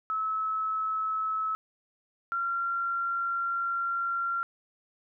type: tone pair in turn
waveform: sine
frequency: 1297 / 1375.6 Hz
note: E6 / F6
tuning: -28 / -27 cents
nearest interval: minor second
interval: 101 cents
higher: second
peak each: -27 dBFS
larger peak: neither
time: 0.1-1.55 / 2.32-4.43 s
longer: second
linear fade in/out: 0 ms
effects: none